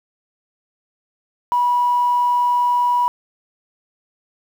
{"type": "tone", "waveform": "sine", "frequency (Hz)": 975, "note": "B5", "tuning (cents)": -23, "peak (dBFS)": -13, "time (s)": [1.52, 3.08], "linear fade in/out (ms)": 0, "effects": ["tanh soft clip ceiling -9 dBFS", "7-bit"]}